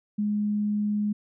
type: tone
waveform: sine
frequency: 208.5 Hz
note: G#3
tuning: 7 cents sharp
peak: -23 dBFS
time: 0.18-1.13 s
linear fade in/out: 10 ms
effects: none